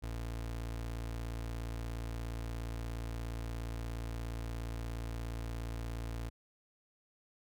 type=tone; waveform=30% pulse; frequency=57 Hz; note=A#1; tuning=38 cents flat; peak=-35 dBFS; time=0.02-6.3 s; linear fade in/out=20 ms; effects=none